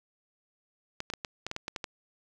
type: clicks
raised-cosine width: 0.2 ms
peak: -17 dBFS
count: 10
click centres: 1.004 / 1.101 / 1.137 / 1.248 / 1.466 / 1.514 / 1.564 / 1.681 / 1.762 / 1.842 s
effects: none